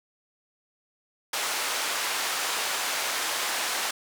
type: band-pass noise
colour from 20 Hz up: pink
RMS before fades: -29 dBFS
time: 1.33-3.91 s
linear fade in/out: 5 ms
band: 820 to 11000 Hz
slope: 12 dB/octave
effects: none